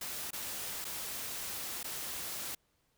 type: noise with dropouts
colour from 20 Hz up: white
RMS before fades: -40 dBFS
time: 0.01-2.55 s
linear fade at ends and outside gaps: 5 ms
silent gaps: 0.307-0.33 / 0.845-0.85 / 1.831-1.842 s
effects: pink hiss -75 dBFS RMS until 2.97 s